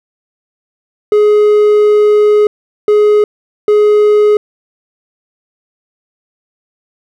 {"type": "tone bursts at uneven times", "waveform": "triangle", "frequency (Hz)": 419.5, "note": "G#4", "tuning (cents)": 17, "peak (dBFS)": -3, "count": 3, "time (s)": [[1.12, 2.47], [2.88, 3.24], [3.68, 4.37]], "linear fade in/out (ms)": 2, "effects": []}